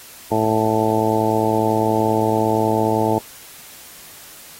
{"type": "harmonic tone", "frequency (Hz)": 109.8, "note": "A2", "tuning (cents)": -3, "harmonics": [1, 2, 3, 4, 5, 6, 7, 8], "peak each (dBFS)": [-25, -24, -22, -22, -26, -24, -26, -22], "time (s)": [0.31, 3.19], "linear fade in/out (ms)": 10, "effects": ["white hiss -41 dBFS RMS until 4.59 s", "AAC 48 kbps"]}